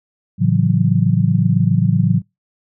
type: chord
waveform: sine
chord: F# minor seventh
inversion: first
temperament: just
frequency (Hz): 111 / 138.75 / 166.5 / 185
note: A2 / C#3 / E3 / F#3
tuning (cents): +16 / +2 / +18 / 0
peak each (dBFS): -17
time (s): 0.38-2.22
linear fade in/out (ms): 50
effects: noise-tail reverb RT60 0.2 s tail -25 dB re dry